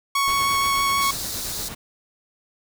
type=tone with vibrato; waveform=sawtooth; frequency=1108.7 Hz; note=C#6; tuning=in tune; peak=-15 dBFS; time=0.15-1.11 s; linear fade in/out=5 ms; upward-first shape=triangle; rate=6.3 Hz; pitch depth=10 cents each way
type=noise with tremolo; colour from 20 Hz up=pink; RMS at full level=-34 dBFS; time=0.27-1.75 s; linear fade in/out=10 ms; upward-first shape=triangle; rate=8.4 Hz; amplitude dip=45%
type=high-pass noise; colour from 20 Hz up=pink; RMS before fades=-30 dBFS; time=1.01-1.69 s; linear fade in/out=10 ms; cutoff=3600 Hz; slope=96 dB/octave
effects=none